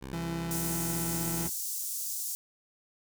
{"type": "tone with pitch glide", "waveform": "10% pulse", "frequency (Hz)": [66.2, 61.06], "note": ["C2", "B1"], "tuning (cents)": [21, -19], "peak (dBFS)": -31, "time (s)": [0.01, 1.5], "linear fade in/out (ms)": 20, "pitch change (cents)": -140, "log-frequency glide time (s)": [0.48, 0.96]}
{"type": "tone", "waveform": "30% pulse", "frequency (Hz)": 167.4, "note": "E3", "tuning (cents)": 27, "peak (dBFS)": -30, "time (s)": [0.13, 1.47], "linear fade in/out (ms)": 2}
{"type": "high-pass noise", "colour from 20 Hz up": "pink", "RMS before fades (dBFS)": -35, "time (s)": [0.51, 2.35], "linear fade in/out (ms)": 0, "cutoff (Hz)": 6300, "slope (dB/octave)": 24}
{"effects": []}